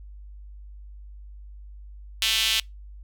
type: tone with high-pass filter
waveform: sawtooth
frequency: 221.6 Hz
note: A3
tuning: 13 cents sharp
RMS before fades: -23 dBFS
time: 2.22-2.6 s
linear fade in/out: 2 ms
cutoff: 3100 Hz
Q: 3.1
effects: noise-tail reverb RT60 0.2 s tail -26 dB re dry + added 50 Hz sine -40 dBFS peak until 3.03 s